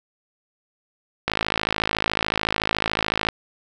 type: click train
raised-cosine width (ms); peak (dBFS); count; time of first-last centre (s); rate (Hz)
0.3; -4; 109; 1.28-3.287; 53.8
effects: none